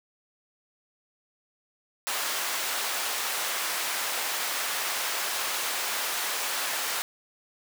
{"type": "high-pass noise", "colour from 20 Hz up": "pink", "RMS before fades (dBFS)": -30, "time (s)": [2.07, 7.02], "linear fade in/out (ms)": 0, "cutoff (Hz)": 870, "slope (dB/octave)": 12, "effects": []}